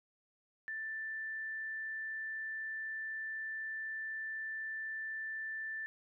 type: tone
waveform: sine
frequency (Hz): 1768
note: A6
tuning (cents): +8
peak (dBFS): -38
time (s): 0.68-5.86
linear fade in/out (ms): 0
effects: none